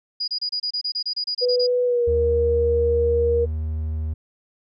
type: tone bursts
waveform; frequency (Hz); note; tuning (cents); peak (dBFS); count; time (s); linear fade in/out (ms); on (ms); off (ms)
sine; 4898; D#8; -28; -22; 14; 0.2-1.67; 10; 79; 28
type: tone with pitch glide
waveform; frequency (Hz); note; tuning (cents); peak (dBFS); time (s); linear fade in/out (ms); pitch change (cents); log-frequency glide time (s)
sine; 493.9 to 471.9; B4 to A#4; 0 to +21; -17; 1.41-3.46; 20; -79; 1.85-2.08
type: tone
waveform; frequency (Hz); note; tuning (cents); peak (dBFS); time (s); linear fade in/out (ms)
triangle; 78.2; D#2; +9; -21; 2.07-4.14; 10
effects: none